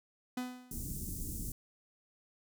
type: tone with exponential decay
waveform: 45% pulse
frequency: 250.5 Hz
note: B3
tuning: 25 cents sharp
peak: -33 dBFS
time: 0.37-0.88 s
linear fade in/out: 5 ms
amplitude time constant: 110 ms
type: band-stop noise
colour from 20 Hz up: pink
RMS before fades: -40 dBFS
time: 0.71-1.52 s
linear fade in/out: 2 ms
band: 280 to 7300 Hz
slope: 24 dB/octave
effects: none

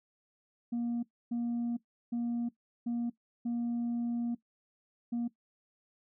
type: tone bursts at uneven times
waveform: sine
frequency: 236.9 Hz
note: A#3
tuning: 28 cents sharp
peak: -28 dBFS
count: 6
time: 0.72-1.03 / 1.31-1.77 / 2.12-2.49 / 2.86-3.1 / 3.45-4.35 / 5.12-5.28 s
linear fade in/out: 10 ms
effects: noise-tail reverb RT60 0.1 s tail -17 dB re dry + tanh soft clip ceiling -29 dBFS

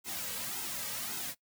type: noise with flanger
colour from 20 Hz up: white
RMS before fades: -38 dBFS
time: 0.04-1.35 s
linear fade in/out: 50 ms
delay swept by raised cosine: 1.7 to 2.9 ms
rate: 1.8 Hz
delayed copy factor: -0.75
effects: noise-tail reverb RT60 0.1 s tail -19 dB re dry

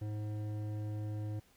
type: tone with hard clipping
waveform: triangle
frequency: 105.8 Hz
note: G#2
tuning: 33 cents sharp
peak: -38 dBFS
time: 0.01-1.4 s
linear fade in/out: 10 ms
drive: 15 dB
effects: pink hiss -67 dBFS RMS until 1.56 s

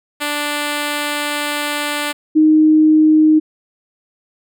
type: tone pair in turn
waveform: 5% pulse / sine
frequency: 293.7 / 310.3 Hz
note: D4 / D#4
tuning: 0 / -5 cents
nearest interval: minor second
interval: 95 cents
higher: second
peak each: -7 dBFS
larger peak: neither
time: 0.2-2.13 / 2.35-3.4 s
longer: first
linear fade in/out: 20 ms
effects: none

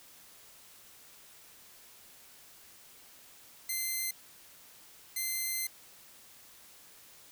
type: tone bursts at uneven times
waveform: 5% pulse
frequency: 2071 Hz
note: C7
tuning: 18 cents flat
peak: -22 dBFS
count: 2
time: 3.69-4.11 / 5.16-5.67 s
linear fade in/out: 5 ms
effects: white hiss -56 dBFS RMS until 7.31 s

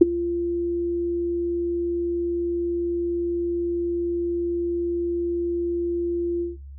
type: tone with ADSR envelope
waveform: sine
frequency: 344.7 Hz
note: F4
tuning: 23 cents flat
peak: -3 dBFS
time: 0.01-6.57 s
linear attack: 8 ms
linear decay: 17 ms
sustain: -19 dB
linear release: 160 ms
effects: noise-tail reverb RT60 0.2 s tail -17 dB re dry + added 69 Hz sine -37 dBFS peak until 6.78 s

